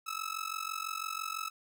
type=tone with amplitude modulation; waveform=sawtooth; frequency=1300 Hz; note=E6; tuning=24 cents flat; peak=-28 dBFS; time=0.06-1.5 s; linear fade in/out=20 ms; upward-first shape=sine; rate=46 Hz; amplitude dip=90%; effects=none